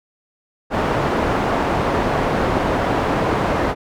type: low-pass noise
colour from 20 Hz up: white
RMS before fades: -19 dBFS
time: 0.7-3.75 s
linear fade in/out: 50 ms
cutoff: 870 Hz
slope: 12 dB/octave
effects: none